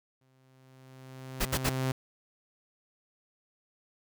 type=tone with exponential growth; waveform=sawtooth; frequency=130.81 Hz; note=C3; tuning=in tune; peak=-23 dBFS; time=0.21-1.92 s; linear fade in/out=5 ms; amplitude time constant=370 ms
type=noise bursts; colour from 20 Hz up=pink; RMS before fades=-28 dBFS; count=3; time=1.4-1.697 s; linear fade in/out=10 ms; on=55 ms; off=66 ms
effects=none